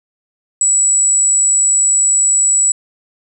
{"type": "tone", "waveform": "sine", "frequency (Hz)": 7850, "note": "B8", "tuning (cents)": -11, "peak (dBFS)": -9, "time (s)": [0.61, 2.72], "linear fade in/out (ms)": 2, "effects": []}